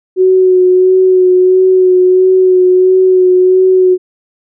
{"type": "tone with vibrato", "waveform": "sine", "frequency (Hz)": 370, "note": "F#4", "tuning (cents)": 0, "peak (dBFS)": -4, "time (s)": [0.16, 3.98], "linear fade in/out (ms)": 50, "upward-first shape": "sine", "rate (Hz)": 1.5, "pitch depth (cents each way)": 20, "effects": []}